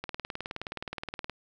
click train, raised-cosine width 0.3 ms, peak -19 dBFS, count 25, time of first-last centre 0.04-1.297 s, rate 19.1 Hz, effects none

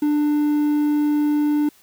triangle tone with quantisation, 296.4 Hz, D4, 16 cents sharp, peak -14 dBFS, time 0.02-1.69 s, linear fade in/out 5 ms, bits 7, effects white hiss -54 dBFS RMS until 1.82 s

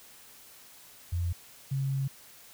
sine tone pair in turn, 86.7 / 135.72 Hz, F2 / C#3, -12 / -36 cents, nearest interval minor sixth, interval 776 cents, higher second, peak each -27 dBFS, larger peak neither, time 1.12-1.33 / 1.71-2.08 s, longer second, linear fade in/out 10 ms, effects white hiss -53 dBFS RMS until 2.53 s

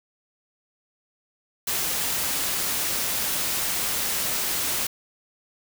white noise, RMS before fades -26 dBFS, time 1.67-4.87 s, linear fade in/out 5 ms, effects none

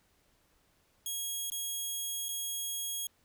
10% pulse tone with dropouts, 3300 Hz, G#7, 12 cents flat, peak -26 dBFS, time 1.06-3.07 s, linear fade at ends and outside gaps 2 ms, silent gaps 1.501-1.519 / 2.285-2.289 s, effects pink hiss -70 dBFS RMS until 3.24 s

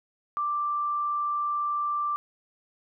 sine tone, 1177 Hz, D6, 3 cents sharp, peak -25 dBFS, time 0.37-2.16 s, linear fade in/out 0 ms, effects none

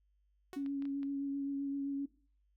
sawtooth tone with exponential decay, 370 Hz, F#4, in tune, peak -39 dBFS, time 0.53-0.67 s, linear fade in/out 0 ms, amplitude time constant 29 ms
sine tone with vibrato, 278.5 Hz, C#4, 8 cents sharp, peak -34 dBFS, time 0.56-2.06 s, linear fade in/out 10 ms, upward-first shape triangle, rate 7.7 Hz, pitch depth 20 cents each way
clicks, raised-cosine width 0.3 ms, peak -39 dBFS, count 4, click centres 0.662 / 0.823 / 0.854 / 1.031 s
effects noise-tail reverb RT60 0.4 s tail -17 dB re dry + added 50 Hz sine -70 dBFS peak until 2.56 s

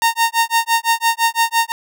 sawtooth tone with tremolo, 920 Hz, A#5, 23 cents flat, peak -7 dBFS, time 0.02-1.72 s, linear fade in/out 0 ms, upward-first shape sine, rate 5.9 Hz, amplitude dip 100%, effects none

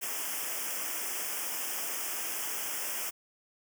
white band-stop noise, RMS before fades -35 dBFS, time 0.01-3.11 s, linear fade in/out 20 ms, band 3300 to 5000 Hz, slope 96 dB/octave, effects high-pass 300 Hz 12 dB/octave

